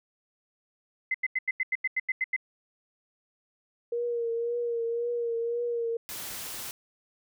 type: tone bursts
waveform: sine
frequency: 2048 Hz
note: C7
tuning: 38 cents flat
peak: -24 dBFS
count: 11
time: 1.11-2.364 s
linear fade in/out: 5 ms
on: 34 ms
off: 88 ms
type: tone with vibrato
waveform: sine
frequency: 470 Hz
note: A#4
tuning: 14 cents sharp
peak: -27 dBFS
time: 3.92-5.97 s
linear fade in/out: 5 ms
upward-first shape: triangle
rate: 1.9 Hz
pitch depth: 40 cents each way
type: noise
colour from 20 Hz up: white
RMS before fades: -38 dBFS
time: 6.09-6.71 s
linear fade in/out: 0 ms
effects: none